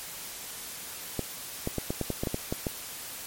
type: clicks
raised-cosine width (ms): 2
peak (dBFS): -15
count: 11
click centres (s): 1.193 / 1.674 / 1.783 / 1.905 / 2.013 / 2.103 / 2.235 / 2.272 / 2.344 / 2.525 / 2.668
effects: white hiss -40 dBFS RMS until 3.26 s + MP3 64 kbps